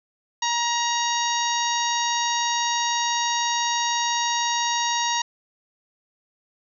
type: harmonic tone with a mistuned harmonic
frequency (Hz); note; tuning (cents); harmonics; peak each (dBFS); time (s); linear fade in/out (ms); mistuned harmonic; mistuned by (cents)
946; A#5; +25; 1 / 2 / 3 / 4 / 5 / 6 / 7; -24 / -30 / -32 / -29 / -34 / -30 / -32; 0.42-5.22; 5; 5; -49
effects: none